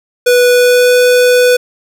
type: tone with pitch glide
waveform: square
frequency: 491.6 to 495.3 Hz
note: B4 to B4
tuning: -8 to +5 cents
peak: -6 dBFS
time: 0.26-1.57 s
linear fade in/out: 10 ms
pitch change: +13 cents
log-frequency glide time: 0.5-0.95 s
effects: none